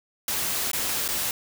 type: noise with dropouts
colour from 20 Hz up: white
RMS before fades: -27 dBFS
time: 0.28-1.31 s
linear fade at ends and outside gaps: 1 ms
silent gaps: 0.715-0.732 / 1.079-1.087 s
effects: none